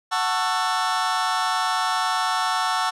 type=chord; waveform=sawtooth; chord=F# minor seventh; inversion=none; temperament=just; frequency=740 / 888 / 1110 / 1332 Hz; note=F#5 / A5 / C#6 / E6; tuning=0 / +16 / +2 / +18 cents; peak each=-22 dBFS; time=0.11-2.91 s; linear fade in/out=20 ms; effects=low-pass 7000 Hz 12 dB/octave